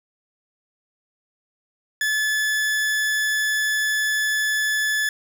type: tone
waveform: 40% pulse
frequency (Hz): 1726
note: A6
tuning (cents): -34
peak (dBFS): -19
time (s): 2.01-5.09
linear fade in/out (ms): 2
effects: none